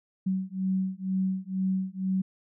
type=beating tone pair; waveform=sine; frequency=187.9 / 190 Hz; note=F#3 / F#3; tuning=+27 / +46 cents; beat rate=2.1 Hz; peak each=-29 dBFS; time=0.26-2.22 s; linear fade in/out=10 ms; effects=none